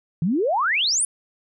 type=exponential sweep; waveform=sine; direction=up; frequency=150 to 10190 Hz; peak=-18 dBFS; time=0.22-1.05 s; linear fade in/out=2 ms; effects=none